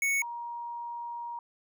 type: tone pair in turn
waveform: square / sine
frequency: 2217 / 945.7 Hz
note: C#7 / A#5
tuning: 0 / +25 cents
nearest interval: octave + minor third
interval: 1475 cents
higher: first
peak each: -26 / -35 dBFS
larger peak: first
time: 0.02-0.22 / 0.22-1.39 s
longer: second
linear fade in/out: 2 ms
effects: none